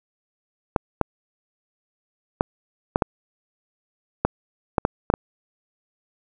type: clicks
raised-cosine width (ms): 1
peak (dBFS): -3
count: 10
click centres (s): 0.762 / 1.013 / 2.409 / 2.959 / 3.022 / 4.25 / 4.782 / 4.851 / 5.101 / 5.139
effects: none